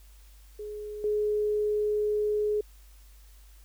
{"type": "tone with level steps", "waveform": "sine", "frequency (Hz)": 420.6, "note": "G#4", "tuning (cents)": 22, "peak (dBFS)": [-35, -24], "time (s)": [0.59, 2.61], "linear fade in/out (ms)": 5, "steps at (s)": 1.04, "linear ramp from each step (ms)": 2, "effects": ["added 50 Hz sine -50 dBFS peak until 3.64 s", "white hiss -61 dBFS RMS until 3.64 s"]}